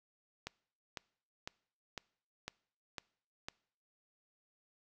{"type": "click train", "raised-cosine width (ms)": 0.2, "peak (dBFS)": -23, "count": 7, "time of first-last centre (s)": [0.47, 3.485], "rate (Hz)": 1.99, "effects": ["noise-tail reverb RT60 0.6 s tail -24 dB re dry"]}